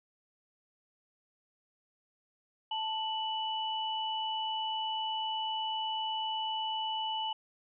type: tone pair together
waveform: sine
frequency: 880 / 2964 Hz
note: A5 / F#7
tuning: 0 / +2 cents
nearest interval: octave + major sixth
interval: 2102 cents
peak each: -34 / -35 dBFS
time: 2.71-7.33 s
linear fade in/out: 5 ms
effects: none